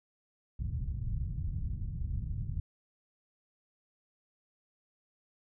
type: low-pass noise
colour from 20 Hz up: white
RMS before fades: -35 dBFS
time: 0.59-2.6 s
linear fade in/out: 5 ms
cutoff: 120 Hz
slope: 24 dB/octave
effects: none